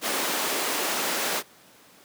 pink high-pass noise, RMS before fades -27 dBFS, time 0.01-1.43 s, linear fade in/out 50 ms, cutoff 310 Hz, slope 12 dB/octave, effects pink hiss -53 dBFS RMS until 2.04 s + high-pass 200 Hz 12 dB/octave

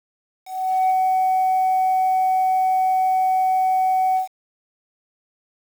sine tone with ADSR envelope, 751 Hz, F#5, 26 cents sharp, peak -12 dBFS, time 0.45-4.28 s, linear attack 450 ms, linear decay 15 ms, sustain -2 dB, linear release 120 ms, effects tanh soft clip ceiling -13 dBFS + 7-bit

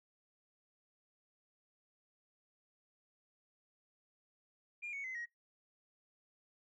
sine tone with pitch steps, 2409 / 2222 / 2049 / 1890.1 Hz, D7 / C#7 / C7 / A#6, +43 / +4 / -37 / +23 cents, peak -39 dBFS, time 4.82-5.26 s, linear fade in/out 20 ms, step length 110 ms, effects noise-tail reverb RT60 0.2 s tail -24 dB re dry + tanh soft clip ceiling -37 dBFS

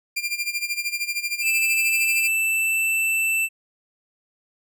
sawtooth tone with tremolo, 2391 Hz, D7, 30 cents sharp, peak -18 dBFS, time 0.16-2.28 s, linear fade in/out 10 ms, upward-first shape sine, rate 13 Hz, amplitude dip 80%
square tone with pitch glide, 2637 to 2660 Hz, E7 to E7, 0 to +15 cents, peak -20 dBFS, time 1.41-3.49 s, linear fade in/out 50 ms, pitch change +15 cents, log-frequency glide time 1.74-2.87 s
effects none

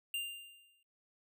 square tone with exponential decay, 2794 Hz, F7, in tune, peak -34 dBFS, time 0.14-0.83 s, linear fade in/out 2 ms, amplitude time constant 150 ms, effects noise-tail reverb RT60 0.2 s tail -24 dB re dry

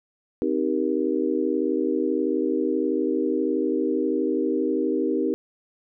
sine chord, C minor seventh, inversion none, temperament just, 261.6 / 314 / 392.4 / 470.9 Hz, C4 / Eb4 / G4 / Bb4, 0 / +16 / +2 / +18 cents, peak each -27 / -25 / -26 / -28 dBFS, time 0.42-5.34 s, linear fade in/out 0 ms, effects none

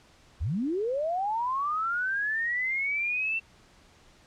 sine linear sweep, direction up, 55 to 2700 Hz, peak -26 dBFS, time 0.4-3.4 s, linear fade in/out 20 ms, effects pink hiss -58 dBFS RMS until 4.26 s + low-pass 7000 Hz 12 dB/octave

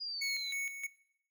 sine exponential sweep, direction down, 4901 to 3907 Hz, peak -37 dBFS, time 0-0.53 s, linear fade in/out 20 ms
square tone with tremolo, 2217 Hz, C#7, in tune, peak -35 dBFS, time 0.21-0.87 s, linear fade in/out 10 ms, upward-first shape square, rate 3.2 Hz, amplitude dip 60%
effects noise-tail reverb RT60 0.7 s tail -19 dB re dry

